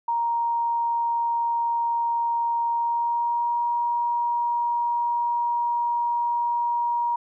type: tone with pitch glide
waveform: sine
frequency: 936 to 949.6 Hz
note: A#5 to A#5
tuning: +7 to +32 cents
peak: -21 dBFS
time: 0.08-7.16 s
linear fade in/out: 5 ms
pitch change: +25 cents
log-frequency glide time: 2.72-3.61 s
effects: none